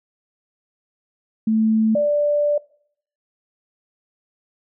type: tone pair in turn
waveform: sine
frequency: 220 / 587.3 Hz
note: A3 / D5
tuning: 0 / 0 cents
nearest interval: octave + perfect fourth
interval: 1700 cents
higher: second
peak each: -15 dBFS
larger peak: neither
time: 1.47-1.95 / 1.95-2.58 s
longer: second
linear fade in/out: 5 ms
effects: noise-tail reverb RT60 0.6 s tail -22 dB re dry